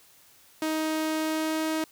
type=tone with pitch glide; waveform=sawtooth; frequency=314 to 316 Hz; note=D#4 to D#4; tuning=+16 to +27 cents; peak=-22 dBFS; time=0.62-1.84 s; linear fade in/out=2 ms; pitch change=+11 cents; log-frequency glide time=1.18-1.64 s; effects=white hiss -57 dBFS RMS until 1.91 s